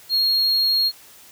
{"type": "tone", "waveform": "triangle", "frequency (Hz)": 4272, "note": "C8", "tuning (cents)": 35, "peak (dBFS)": -15, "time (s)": [0.09, 0.92], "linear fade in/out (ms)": 50, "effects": ["white hiss -47 dBFS RMS until 1.31 s"]}